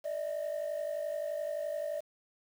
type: tone pair together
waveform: sine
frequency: 590.4 / 642 Hz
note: D5 / E5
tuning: +9 / -46 cents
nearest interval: minor second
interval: 145 cents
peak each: -33 / -35 dBFS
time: 0.04-2.01 s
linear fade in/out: 20 ms
effects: tanh soft clip ceiling -30 dBFS + 9-bit